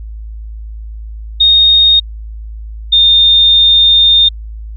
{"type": "tone pair in turn", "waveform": "sine", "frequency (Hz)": [3708, 3640], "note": ["A#7", "A#7"], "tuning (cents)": [-10, -42], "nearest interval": "unison", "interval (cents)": 32, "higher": "first", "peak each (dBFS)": -4, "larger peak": "neither", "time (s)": [[1.4, 2], [2.92, 4.29]], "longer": "second", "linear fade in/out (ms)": 10, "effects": ["added 54 Hz sine -23 dBFS peak until 4.76 s"]}